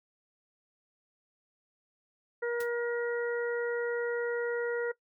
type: harmonic tone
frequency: 475.1 Hz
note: A#4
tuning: 33 cents sharp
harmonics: 1 / 2 / 3 / 4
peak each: -30 / -44 / -38 / -41 dBFS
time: 2.42-4.92 s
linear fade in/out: 10 ms
type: noise with exponential decay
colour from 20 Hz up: white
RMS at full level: -40 dBFS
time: 2.6-2.7 s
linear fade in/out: 5 ms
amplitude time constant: 21 ms
effects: noise-tail reverb RT60 0.1 s tail -20 dB re dry